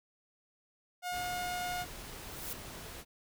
sawtooth tone, 718 Hz, F5, 48 cents sharp, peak -31 dBFS, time 1.02-1.86 s, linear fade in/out 50 ms
pink noise, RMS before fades -46 dBFS, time 1.11-3.05 s, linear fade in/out 50 ms
blue noise with exponential growth, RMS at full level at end -38 dBFS, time 1.97-2.53 s, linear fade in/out 1 ms, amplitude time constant 120 ms
effects none

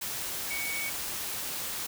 sine tone in noise, 2241 Hz, C#7, 18 cents sharp, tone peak -33 dBFS, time 0.5-0.9 s, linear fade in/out 10 ms, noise white, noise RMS -35 dBFS, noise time 0.01-1.87 s, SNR -1 dB, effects none

